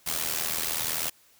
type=noise with amplitude modulation; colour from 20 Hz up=white; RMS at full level=-26 dBFS; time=0.06-1.1 s; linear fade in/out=10 ms; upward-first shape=sine; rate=80.5 Hz; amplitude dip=80%; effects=white hiss -60 dBFS RMS until 1.39 s